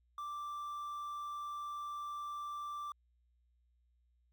triangle tone with quantisation, 1174.7 Hz, D6, in tune, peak -38 dBFS, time 0.18-2.92 s, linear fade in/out 2 ms, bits 11, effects added 60 Hz sine -70 dBFS peak until 4.32 s

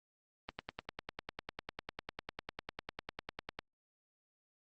click train, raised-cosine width 0.3 ms, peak -23 dBFS, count 32, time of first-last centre 0.49-3.59 s, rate 10 Hz, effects Opus 32 kbps

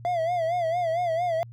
triangle tone with vibrato, 680 Hz, F5, 46 cents flat, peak -21 dBFS, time 0.05-1.43 s, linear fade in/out 0 ms, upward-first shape sine, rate 4.4 Hz, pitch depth 100 cents each way, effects added 117 Hz sine -41 dBFS peak until 1.52 s

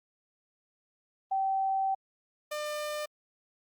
sine / sawtooth tone pair in turn, 773 / 599.7 Hz, G5 / D5, -24 / +36 cents, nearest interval major third, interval 440 cents, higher first, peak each -26 / -29 dBFS, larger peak first, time 1.31-1.95 / 2.51-3.06 s, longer first, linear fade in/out 10 ms, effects Opus 24 kbps

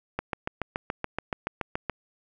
click train, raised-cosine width 0.5 ms, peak -13 dBFS, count 13, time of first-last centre 0.19-1.897 s, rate 7.03 Hz, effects none

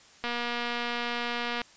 click train, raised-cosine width 0.3 ms, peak -16 dBFS, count 330, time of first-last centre 0.24-1.617 s, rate 239 Hz, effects white hiss -55 dBFS RMS until 1.76 s + resampled to 16000 Hz

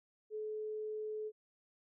sine tone, 429.6 Hz, A4, 41 cents flat, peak -38 dBFS, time 0.3-1.32 s, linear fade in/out 50 ms, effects none

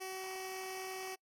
10% pulse tone with notch filter, 377.6 Hz, F#4, 35 cents sharp, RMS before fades -43 dBFS, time 0-1.16 s, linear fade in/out 20 ms, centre 1400 Hz, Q 1.2, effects noise-tail reverb RT60 0.1 s tail -26 dB re dry + AAC 64 kbps

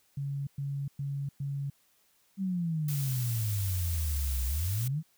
sine tone bursts, 140 Hz, C#3, 18 cents sharp, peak -31 dBFS, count 4, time 0.17-1.7 s, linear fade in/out 5 ms, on 300 ms, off 110 ms
sine exponential two-way sweep, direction down then up, 197.6 to 61.74 to 167 Hz, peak -28 dBFS, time 2.37-5.03 s, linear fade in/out 50 ms, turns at 4.45 s
blue noise, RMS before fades -39 dBFS, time 2.88-4.88 s, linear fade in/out 5 ms
effects white hiss -68 dBFS RMS until 5.17 s

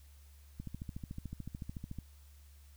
click train, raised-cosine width 5 ms, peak -29 dBFS, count 20, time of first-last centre 0.6-1.987 s, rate 13.7 Hz, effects added 71 Hz sine -55 dBFS peak until 2.76 s + white hiss -67 dBFS RMS until 2.76 s

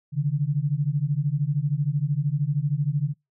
sine beating tone pair, 138.59 / 151.59 Hz, C#3 / D#3, 0 / -45 cents, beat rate 13 Hz, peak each -24 dBFS, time 0.12-3.14 s, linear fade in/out 50 ms, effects noise-tail reverb RT60 0.2 s tail -24 dB re dry

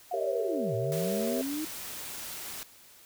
sine linear two-way sweep, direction down then up, 730 to 110 to 317.7 Hz, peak -31 dBFS, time 0.11-1.65 s, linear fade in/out 5 ms, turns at 0.75 s
sine chord, G diminished seventh, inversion none, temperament equal, 392 / 466.2 / 554.4 / 659.3 Hz, G4 / Bb4 / Db5 / Fb5, 0 / 0 / 0 / 0 cents, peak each -35 dBFS, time 0.13-1.42 s, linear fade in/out 10 ms
white noise, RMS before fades -40 dBFS, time 0.92-2.63 s, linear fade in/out 0 ms
effects white hiss -55 dBFS RMS until 3.05 s

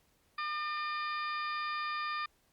harmonic tone, 603 Hz, D5, 46 cents sharp, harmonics 2 / 3 / 4 / 5 / 6 / 7 / 8, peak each -35 / -41 / -43 / -55 / -48 / -56 / -47 dBFS, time 0.38-2.26 s, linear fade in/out 5 ms, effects pink hiss -71 dBFS RMS until 2.52 s + Opus 48 kbps

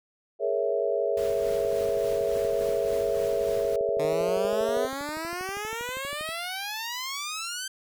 sine chord, A# half-diminished seventh, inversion third, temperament equal, 415.3 / 466.2 / 554.4 / 659.3 Hz, G#4 / A#4 / C#5 / E5, 0 / 0 / 0 / 0 cents, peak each -29 dBFS, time 0.39-4.89 s, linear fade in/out 50 ms
pink noise with tremolo, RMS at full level -41 dBFS, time 1.17-3.76 s, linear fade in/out 2 ms, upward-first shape sine, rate 3.5 Hz, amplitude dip 35%
click train, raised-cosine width 2 ms, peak -30 dBFS, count 59, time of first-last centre 1.65-6.29 s, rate 12.5 Hz
10% pulse exponential sweep, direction up, 147.7 to 1568 Hz, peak -23 dBFS, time 3.99-7.68 s, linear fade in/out 5 ms
effects none

